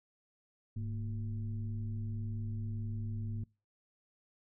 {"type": "tone with frequency modulation", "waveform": "sine", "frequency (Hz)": 103.83, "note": "G#2", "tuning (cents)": 0, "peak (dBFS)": -35, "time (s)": [0.76, 3.44], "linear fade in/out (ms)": 5, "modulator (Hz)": 126, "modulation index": 0.66, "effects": ["noise-tail reverb RT60 0.3 s tail -25 dB re dry"]}